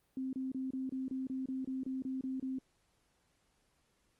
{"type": "tone bursts", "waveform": "sine", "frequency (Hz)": 262.2, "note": "C4", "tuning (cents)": 4, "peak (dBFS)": -35, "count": 13, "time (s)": [0.17, 2.586], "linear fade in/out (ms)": 2, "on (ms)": 160, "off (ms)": 28, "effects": ["pink hiss -75 dBFS RMS until 4.19 s", "Opus 32 kbps"]}